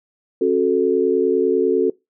sine chord, F# minor, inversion second, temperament equal with one note detuned, 270.1 / 370 / 440 Hz, C#4 / F#4 / A4, -45 / 0 / 0 cents, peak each -22 / -17 / -17 dBFS, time 0.41-1.9 s, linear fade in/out 5 ms, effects noise-tail reverb RT60 0.2 s tail -22 dB re dry

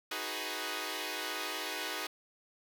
5% pulse chord, G# minor seventh, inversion second, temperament equal, 311.1 / 370 / 415.3 / 493.9 Hz, D#4 / F#4 / G#4 / B4, 0 / 0 / 0 / 0 cents, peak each -30 dBFS, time 0.11-2.07 s, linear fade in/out 5 ms, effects none

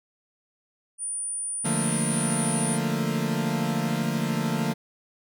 sine tone, 9397 Hz, D9, in tune, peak -28 dBFS, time 0.98-2.79 s, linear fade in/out 50 ms
40% pulse chord, Bb major seventh, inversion first, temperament equal, 146.83 / 174.61 / 220 / 233.1 Hz, D3 / F3 / A3 / Bb3, 0 / 0 / 0 / 0 cents, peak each -29 dBFS, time 1.64-4.74 s, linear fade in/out 20 ms
effects none

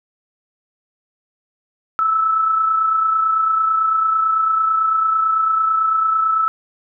sine tone pair together, 1308 / 1337 Hz, E6 / E6, -14 / +24 cents, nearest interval unison, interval 38 cents, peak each -14 / -26 dBFS, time 1.99-6.48 s, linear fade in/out 0 ms, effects none

